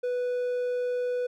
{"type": "tone", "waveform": "triangle", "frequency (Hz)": 493.9, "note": "B4", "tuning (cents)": 0, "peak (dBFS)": -24, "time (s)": [0.03, 1.27], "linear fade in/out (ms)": 10, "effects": []}